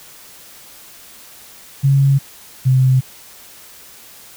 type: tone pair in turn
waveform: sine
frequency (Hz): 137.8 / 130.07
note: C#3 / C3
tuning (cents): -10 / -10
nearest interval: minor second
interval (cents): 100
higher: first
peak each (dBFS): -9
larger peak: neither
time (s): 1.83-2.19 / 2.65-3.01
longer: neither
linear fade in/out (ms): 20
effects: white hiss -41 dBFS RMS until 4.36 s